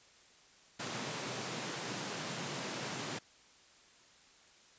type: high-pass noise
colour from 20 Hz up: pink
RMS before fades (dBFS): -40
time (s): 0.79-3.19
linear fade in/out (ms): 10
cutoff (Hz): 120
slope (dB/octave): 48
effects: white hiss -62 dBFS RMS until 4.78 s + resampled to 16000 Hz